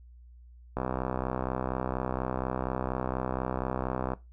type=click train; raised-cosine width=1 ms; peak=-16 dBFS; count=217; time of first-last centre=0.77-4.134 s; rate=64.2 Hz; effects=noise-tail reverb RT60 0.2 s tail -17 dB re dry + added 60 Hz sine -49 dBFS peak until 4.32 s